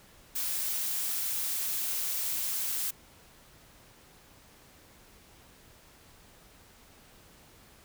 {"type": "noise", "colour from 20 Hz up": "blue", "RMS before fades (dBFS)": -32, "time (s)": [0.35, 2.91], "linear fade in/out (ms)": 10, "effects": ["pink hiss -57 dBFS RMS until 7.84 s"]}